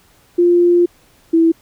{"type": "tone pair in turn", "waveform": "sine", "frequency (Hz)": [349.2, 328.9], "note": ["F4", "E4"], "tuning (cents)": [0, -4], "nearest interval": "minor second", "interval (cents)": 104, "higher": "first", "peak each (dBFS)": -8, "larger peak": "neither", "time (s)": [[0.38, 0.86], [1.33, 1.52]], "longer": "first", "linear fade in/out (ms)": 10, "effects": ["pink hiss -52 dBFS RMS until 1.61 s"]}